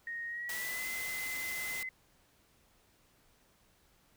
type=tone with pitch glide; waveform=sine; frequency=1864.7 to 2045 Hz; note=A#6 to C7; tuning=0 to -40 cents; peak=-37 dBFS; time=0.07-1.89 s; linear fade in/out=2 ms; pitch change=+160 cents; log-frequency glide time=0.27-0.87 s
type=noise; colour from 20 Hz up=white; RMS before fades=-42 dBFS; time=0.49-1.83 s; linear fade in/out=2 ms
effects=pink hiss -68 dBFS RMS until 4.16 s